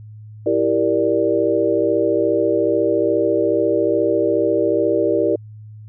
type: chord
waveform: sine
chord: E half-diminished seventh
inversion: none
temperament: equal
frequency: 329.6 / 392 / 466.2 / 587.3 Hz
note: E4 / G4 / Bb4 / D5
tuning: 0 / 0 / 0 / 0 cents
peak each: -20 dBFS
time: 0.46-5.36 s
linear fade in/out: 5 ms
effects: added 107 Hz sine -35 dBFS peak until 5.88 s